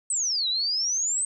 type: exponential two-way sweep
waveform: sine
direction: down then up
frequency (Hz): 8372 to 3812 to 8372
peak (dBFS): -23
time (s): 0.1-1.25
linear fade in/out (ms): 2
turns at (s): 0.48
effects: none